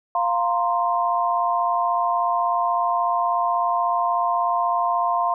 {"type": "chord", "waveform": "sine", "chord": "F suspended fourth", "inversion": "none", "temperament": "just", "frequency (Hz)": [698.5, 931.3, 1047.7], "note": ["F5", "Bb5", "C6"], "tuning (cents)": [0, -2, 2], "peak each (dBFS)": [-22, -25, -22], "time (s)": [0.15, 5.34], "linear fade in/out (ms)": 2, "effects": []}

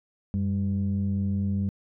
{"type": "tone pair together", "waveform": "sine", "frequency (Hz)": [93.6, 198.33], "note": ["F#2", "G3"], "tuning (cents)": [20, 20], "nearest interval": "octave + minor second", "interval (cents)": 1300, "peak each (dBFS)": -25, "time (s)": [0.34, 1.69], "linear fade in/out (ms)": 0, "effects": ["tanh soft clip ceiling -19 dBFS"]}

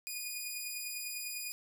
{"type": "beating tone pair", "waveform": "10% pulse", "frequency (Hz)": [2450, 2460], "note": ["D#7", "D#7"], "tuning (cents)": [-27, -20], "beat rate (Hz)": 10, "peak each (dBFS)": [-37, -30], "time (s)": [0.07, 1.52], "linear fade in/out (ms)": 0, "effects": []}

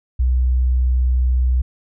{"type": "tone", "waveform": "sine", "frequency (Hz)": 62.8, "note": "B1", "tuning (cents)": 30, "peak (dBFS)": -13, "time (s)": [0.19, 1.62], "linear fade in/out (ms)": 10, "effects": []}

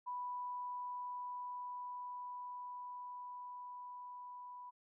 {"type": "tone with level ramp", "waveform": "sine", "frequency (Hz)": 987.8, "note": "B5", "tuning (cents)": 0, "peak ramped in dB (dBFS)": [-39, -48], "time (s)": [0.06, 4.71], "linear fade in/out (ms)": 20, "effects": []}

